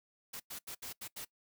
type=noise bursts at uneven times; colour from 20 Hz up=white; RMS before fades=-44 dBFS; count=6; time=0.33-0.4 / 0.5-0.59 / 0.67-0.75 / 0.82-0.93 / 1.01-1.08 / 1.16-1.25 s; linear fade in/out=10 ms; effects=noise-tail reverb RT60 0.1 s tail -21 dB re dry